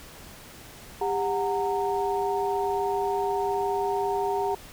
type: tone cluster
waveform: sine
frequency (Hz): 399.3 / 737 / 922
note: G4 / F#5 / A#5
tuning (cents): +32 / -7 / -19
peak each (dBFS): -27 / -29 / -29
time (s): 1.01-4.55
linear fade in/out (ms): 5
effects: pink hiss -46 dBFS RMS until 4.72 s